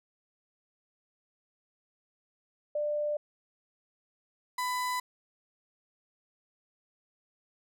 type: tone pair in turn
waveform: sine / 35% pulse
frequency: 594 / 999 Hz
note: D5 / B5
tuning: +20 / +20 cents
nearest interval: major sixth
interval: 900 cents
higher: second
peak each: -28 dBFS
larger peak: neither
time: 2.75-3.17 / 4.58-5 s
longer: neither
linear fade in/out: 5 ms
effects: none